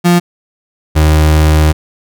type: tone pair in turn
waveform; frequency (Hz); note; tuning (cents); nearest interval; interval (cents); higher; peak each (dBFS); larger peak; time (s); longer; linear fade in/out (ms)
35% pulse; 174.7 / 77.33; F3 / D#2; +1 / -10; octave + major second; 1411; first; -4; neither; 0.04-0.2 / 0.95-1.73; second; 20
effects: none